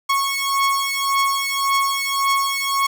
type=beating tone pair; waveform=sawtooth; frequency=1100 / 1101.8 Hz; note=C#6 / C#6; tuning=-14 / -11 cents; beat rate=1.8 Hz; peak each=-17 dBFS; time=0.09-2.87 s; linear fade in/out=10 ms; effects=8-bit